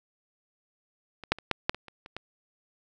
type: clicks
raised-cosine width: 0.3 ms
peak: -25 / -6 / -26 / -8 / -6 / -24 / -29 / -28 / -20 dBFS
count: 9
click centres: 1.237 / 1.32 / 1.386 / 1.513 / 1.695 / 1.746 / 1.883 / 2.061 / 2.166 s
effects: none